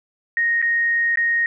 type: tone with dropouts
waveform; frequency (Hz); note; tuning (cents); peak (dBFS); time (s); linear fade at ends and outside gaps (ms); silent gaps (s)
sine; 1864.7; A#6; 0; -16; 0.37-1.46; 1; 0.617-0.625 / 1.157-1.173
effects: none